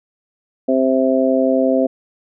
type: harmonic tone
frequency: 131.5 Hz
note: C3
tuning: 9 cents sharp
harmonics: 2 / 3 / 4 / 5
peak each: -16 / -22 / -17 / -19 dBFS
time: 0.68-1.87 s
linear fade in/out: 10 ms
effects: none